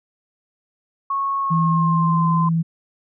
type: tone with pitch glide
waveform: sine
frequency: 1100 to 1032.3 Hz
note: C#6 to C6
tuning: -14 to -24 cents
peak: -19 dBFS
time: 1.1-2.49 s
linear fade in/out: 5 ms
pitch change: -110 cents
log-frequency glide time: 1.39-2.28 s
type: tone with vibrato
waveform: sine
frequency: 164.81 Hz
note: E3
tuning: in tune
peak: -16 dBFS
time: 1.5-2.63 s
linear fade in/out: 20 ms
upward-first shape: triangle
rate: 19 Hz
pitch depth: 14 cents each way
effects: none